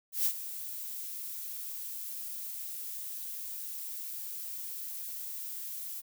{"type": "noise with ADSR envelope", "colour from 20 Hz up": "violet", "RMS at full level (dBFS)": -27, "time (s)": [0.12, 6.02], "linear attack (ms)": 140, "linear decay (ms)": 63, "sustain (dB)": -13, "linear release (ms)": 29, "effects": []}